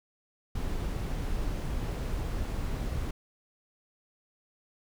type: noise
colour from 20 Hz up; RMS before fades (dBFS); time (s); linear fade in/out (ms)
brown; -32; 0.55-3.11; 5
effects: none